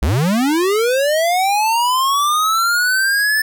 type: linear sweep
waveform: square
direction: up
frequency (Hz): 55 to 1760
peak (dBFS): -14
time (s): 0.02-3.42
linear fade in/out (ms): 5
effects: none